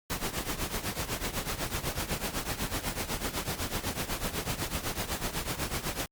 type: noise with tremolo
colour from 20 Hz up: pink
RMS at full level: -30 dBFS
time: 0.1-6.06 s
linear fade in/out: 0 ms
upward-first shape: triangle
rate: 8 Hz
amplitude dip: 85%
effects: Opus 48 kbps